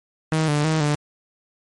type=tone with vibrato; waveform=sawtooth; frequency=152.8 Hz; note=D#3; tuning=31 cents flat; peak=-14 dBFS; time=0.32-0.95 s; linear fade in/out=0 ms; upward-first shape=square; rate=3.1 Hz; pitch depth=58 cents each way; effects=MP3 48 kbps